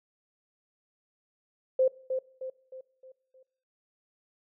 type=tone with echo; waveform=sine; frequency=520 Hz; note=C5; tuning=11 cents flat; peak=-20 dBFS; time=1.79-1.88 s; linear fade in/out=5 ms; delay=310 ms; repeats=5; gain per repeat=-7 dB; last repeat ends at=3.43 s; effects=noise-tail reverb RT60 0.6 s tail -21 dB re dry

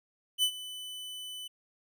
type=tone with ADSR envelope; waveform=45% pulse; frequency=3000 Hz; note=F#7; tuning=23 cents sharp; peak=-22 dBFS; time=0.38-1.48 s; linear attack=51 ms; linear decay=75 ms; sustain=-17 dB; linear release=12 ms; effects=none

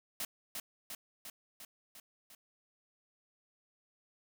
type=noise with echo; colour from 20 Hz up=white; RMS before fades=-38 dBFS; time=0.2-0.25 s; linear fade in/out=2 ms; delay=350 ms; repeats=6; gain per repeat=-3 dB; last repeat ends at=2.35 s; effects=none

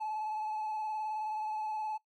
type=tone with vibrato; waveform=triangle; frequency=861 Hz; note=A5; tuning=38 cents flat; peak=-31 dBFS; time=0-1.98 s; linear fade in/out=20 ms; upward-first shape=sine; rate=19 Hz; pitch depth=26 cents each way; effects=noise-tail reverb RT60 0.1 s tail -19 dB re dry + tanh soft clip ceiling -28 dBFS

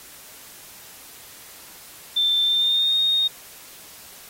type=tone with pitch glide; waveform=sine; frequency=3558 to 3703 Hz; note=A7 to A#7; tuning=+19 to -12 cents; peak=-17 dBFS; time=2.16-3.28 s; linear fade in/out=10 ms; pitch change=+69 cents; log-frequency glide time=2.43-2.97 s; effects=white hiss -44 dBFS RMS until 4.29 s + AAC 48 kbps

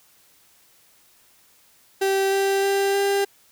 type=tone with pitch steps; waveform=35% pulse; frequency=388.6 / 391.8 / 394.9 / 398.1 Hz; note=G4 / G4 / G4 / G4; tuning=-15 / -1 / +13 / +27 cents; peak=-17 dBFS; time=2.01-3.25 s; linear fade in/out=10 ms; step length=310 ms; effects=white hiss -57 dBFS RMS until 3.51 s

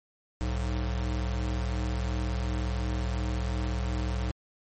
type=tone pair together; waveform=square; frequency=61.74 / 103.83 Hz; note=B1 / G#2; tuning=0 / 0 cents; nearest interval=major sixth; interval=900 cents; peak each=-29 / -35 dBFS; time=0.41-4.31 s; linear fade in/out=0 ms; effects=MP3 32 kbps

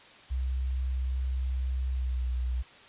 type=tone with pitch glide; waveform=sine; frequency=64.4 to 62.1 Hz; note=C2 to B1; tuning=-27 to +10 cents; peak=-27 dBFS; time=0.3-2.63 s; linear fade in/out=20 ms; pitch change=-63 cents; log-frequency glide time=1.9-2.27 s; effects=white hiss -52 dBFS RMS until 2.88 s + resampled to 8000 Hz

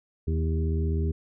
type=harmonic tone with a mistuned harmonic; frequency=80 Hz; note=D#2; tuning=49 cents sharp; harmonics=1 / 2 / 3 / 4 / 5; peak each=-24 / -32 / -36 / -39 / -35 dBFS; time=0.27-1.12 s; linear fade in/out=10 ms; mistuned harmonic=4; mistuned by=+24 cents; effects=none

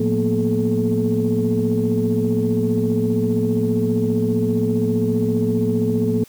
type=tone cluster; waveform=sine; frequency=112.2 / 178 / 227 / 242.1 / 430.3 Hz; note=A2 / F3 / A#3 / B3 / A4; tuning=+34 / +33 / -46 / -34 / -39 cents; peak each=-23 / -24 / -22 / -21 / -21 dBFS; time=0-6.24 s; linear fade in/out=5 ms; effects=tanh soft clip ceiling -8 dBFS + white hiss -48 dBFS RMS until 6.28 s

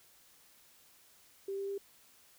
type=tone with pitch steps; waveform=sine; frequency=392 / 394.5 / 397 Hz; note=G4 / G4 / G4; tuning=0 / +11 / +22 cents; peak=-35 dBFS; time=1.48-1.78 s; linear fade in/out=5 ms; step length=100 ms; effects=white hiss -63 dBFS RMS until 2.38 s

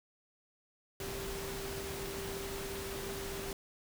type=tone in noise; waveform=sine; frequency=392 Hz; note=G4; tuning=in tune; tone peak=-42 dBFS; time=1-3.53 s; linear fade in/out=2 ms; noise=pink; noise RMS=-42 dBFS; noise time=1-3.53 s; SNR=-3 dB; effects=none

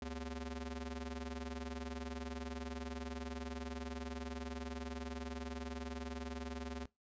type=ring-modulated tone; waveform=sawtooth; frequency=160 Hz; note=D#3; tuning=49 cents sharp; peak=-35 dBFS; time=0.02-6.86 s; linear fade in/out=2 ms; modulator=90 Hz; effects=noise-tail reverb RT60 0.2 s tail -22 dB re dry + resampled to 16000 Hz

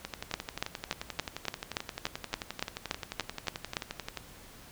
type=two click trains; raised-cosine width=0.2 ms; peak=-18 / -12 dBFS; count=48 / 13; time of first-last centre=0.05-4.173 / 0.34-3.769 s; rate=11.4 / 3.5 Hz; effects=pink hiss -52 dBFS RMS until 4.71 s

